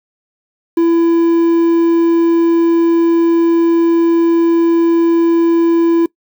triangle tone with quantisation, 335 Hz, E4, 28 cents sharp, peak -6 dBFS, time 0.77-6.06 s, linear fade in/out 5 ms, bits 6, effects noise-tail reverb RT60 0.1 s tail -22 dB re dry

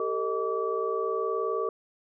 sine tone cluster, 392.2 / 451.5 / 624 / 1151 Hz, G4 / A4 / D#5 / D6, +1 / +45 / +5 / -35 cents, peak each -32 / -29 / -36 / -32 dBFS, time 0-1.69 s, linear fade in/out 2 ms, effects none

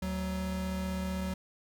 square tone pair together, 74.3 / 187.22 Hz, D2 / F#3, +21 / +21 cents, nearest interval octave + major third, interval 1600 cents, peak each -38 / -34 dBFS, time 0.02-1.34 s, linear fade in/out 5 ms, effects none

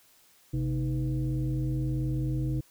sine tone with frequency modulation, 130.81 Hz, C3, in tune, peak -26 dBFS, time 0.53-2.61 s, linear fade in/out 10 ms, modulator 183 Hz, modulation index 0.87, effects white hiss -61 dBFS RMS until 2.7 s

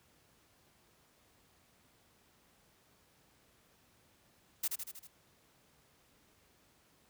blue noise with echo, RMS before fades -33 dBFS, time 4.63-4.68 s, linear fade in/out 10 ms, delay 79 ms, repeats 5, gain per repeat -4 dB, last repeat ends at 5.075 s, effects pink hiss -68 dBFS RMS until 7.09 s + high-pass 60 Hz 12 dB/octave

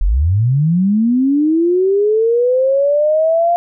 sine linear sweep, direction up, 36.01 to 698.5 Hz, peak -10 dBFS, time 0.01-3.56 s, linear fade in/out 0 ms, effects none

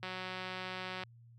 click train, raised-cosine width 0.3 ms, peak -25 dBFS, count 187, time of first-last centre 0.03-1.035 s, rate 185 Hz, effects added 117 Hz sine -55 dBFS peak until 1.38 s + high-pass 60 Hz 12 dB/octave

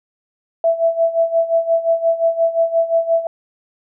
sine tone with tremolo, 663 Hz, E5, 10 cents sharp, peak -10 dBFS, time 0.64-3.27 s, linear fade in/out 2 ms, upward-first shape sine, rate 5.7 Hz, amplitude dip 80%, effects none

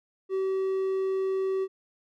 triangle tone, 382.4 Hz, G4, 43 cents flat, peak -23 dBFS, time 0.29-1.68 s, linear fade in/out 50 ms, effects none

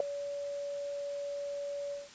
sine tone with ADSR envelope, 570 Hz, C#5, 48 cents sharp, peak -19 dBFS, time 0-2.09 s, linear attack 3 ms, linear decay 4 ms, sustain -16 dB, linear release 170 ms, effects white hiss -52 dBFS RMS until 2.14 s + resampled to 16000 Hz

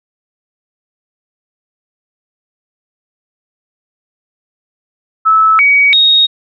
sine tone with pitch steps, 1305 / 2260 / 3745 Hz, E6 / C#7 / A#7, -18 / +33 / +7 cents, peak -5 dBFS, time 5.25-6.27 s, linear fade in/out 20 ms, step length 340 ms, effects none

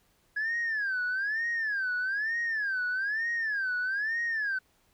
sine tone with vibrato, 1661.2 Hz, G#6, in tune, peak -26 dBFS, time 0.36-4.59 s, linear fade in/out 10 ms, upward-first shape sine, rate 1.1 Hz, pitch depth 210 cents each way, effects tanh soft clip ceiling -25 dBFS + pink hiss -68 dBFS RMS until 4.93 s

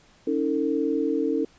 sine tone cluster, 279.2 / 319.8 / 451.1 Hz, C#4 / D#4 / A4, +13 / +48 / +43 cents, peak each -26 dBFS, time 0.27-1.45 s, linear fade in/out 5 ms, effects pink hiss -57 dBFS RMS until 1.58 s + resampled to 16000 Hz

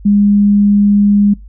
sine tone, 204 Hz, G#3, 31 cents flat, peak -6 dBFS, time 0.05-1.34 s, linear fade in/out 10 ms, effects noise-tail reverb RT60 0.2 s tail -24 dB re dry + added 50 Hz sine -31 dBFS peak until 1.48 s

